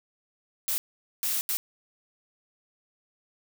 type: noise bursts at uneven times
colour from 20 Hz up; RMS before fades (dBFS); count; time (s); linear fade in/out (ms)
blue; -28; 3; 0.68-0.78 / 1.23-1.41 / 1.49-1.57; 0
effects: none